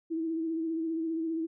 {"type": "tone with vibrato", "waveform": "sine", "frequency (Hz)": 325.3, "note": "E4", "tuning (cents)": -23, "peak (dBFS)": -29, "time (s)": [0.1, 1.47], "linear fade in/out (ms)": 20, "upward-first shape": "sine", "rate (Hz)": 15, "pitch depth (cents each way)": 35, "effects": []}